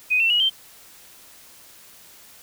sine tone with pitch steps, 2500 / 2695 / 2905 / 3132 Hz, D#7 / E7 / F#7 / G7, +8 / +38 / -32 / -2 cents, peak -16 dBFS, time 0.1-0.5 s, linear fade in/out 20 ms, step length 100 ms, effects white hiss -48 dBFS RMS until 2.42 s

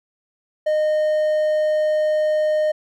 triangle tone with hard clipping, 614 Hz, D#5, 23 cents flat, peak -17 dBFS, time 0.66-2.72 s, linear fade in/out 10 ms, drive 6 dB, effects none

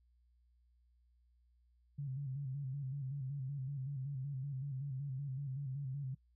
sine tone with vibrato, 136.4 Hz, C#3, 28 cents flat, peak -38 dBFS, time 1.98-6.15 s, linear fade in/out 10 ms, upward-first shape square, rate 5.3 Hz, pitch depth 75 cents each way, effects noise-tail reverb RT60 0.1 s tail -24 dB re dry + added 60 Hz sine -68 dBFS peak until 6.35 s

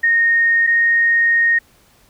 sine tone pair in turn, 1851 / 1857.6 Hz, A#6 / A#6, -13 / -7 cents, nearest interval unison, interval 6 cents, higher second, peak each -11 dBFS, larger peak neither, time 0.03-0.67 / 0.67-1.59 s, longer second, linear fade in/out 10 ms, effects pink hiss -53 dBFS RMS until 2.09 s

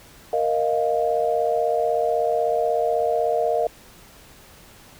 sine chord, Bb suspended fourth, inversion none, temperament equal, 466.2 / 622.3 / 698.5 Hz, Bb4 / Eb5 / F5, 0 / 0 / 0 cents, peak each -23 dBFS, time 0.33-3.67 s, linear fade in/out 2 ms, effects pink hiss -48 dBFS RMS until 4.99 s

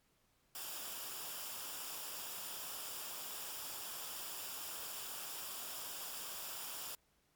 white noise with comb filter, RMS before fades -45 dBFS, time 0.55-6.95 s, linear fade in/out 2 ms, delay 0.48 ms, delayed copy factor -0.55, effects pink hiss -75 dBFS RMS until 7.35 s + MP3 96 kbps

